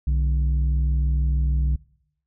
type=tone pair together; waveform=sine; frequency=63.3 / 149.64 Hz; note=B1 / D3; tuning=+43 / +33 cents; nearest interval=octave + minor third; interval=1490 cents; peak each=-17 / -26 dBFS; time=0.07-1.76 s; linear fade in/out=5 ms; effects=noise-tail reverb RT60 0.7 s tail -23 dB re dry + tanh soft clip ceiling -15 dBFS